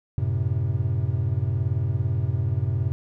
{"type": "chord", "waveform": "triangle", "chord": "F# diminished", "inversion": "none", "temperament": "equal", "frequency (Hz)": [92.5, 110, 130.81], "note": ["F#2", "A2", "C3"], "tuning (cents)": [0, 0, 0], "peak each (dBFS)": -24, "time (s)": [0.18, 2.92], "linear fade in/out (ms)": 0, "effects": []}